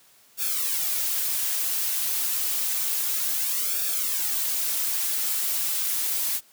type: noise with flanger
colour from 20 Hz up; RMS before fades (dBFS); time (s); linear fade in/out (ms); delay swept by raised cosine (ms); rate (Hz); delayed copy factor
blue; -26; 0.37-6.41; 50; 0.98 to 6.38; 0.29; -0.75
effects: white hiss -57 dBFS RMS until 6.52 s + high-pass 100 Hz 12 dB/octave